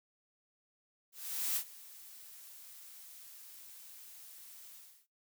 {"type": "noise with ADSR envelope", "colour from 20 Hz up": "blue", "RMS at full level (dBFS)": -33, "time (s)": [1.12, 5.07], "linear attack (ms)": 440, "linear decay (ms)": 77, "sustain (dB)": -20, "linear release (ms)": 330, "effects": ["noise-tail reverb RT60 0.2 s tail -20 dB re dry"]}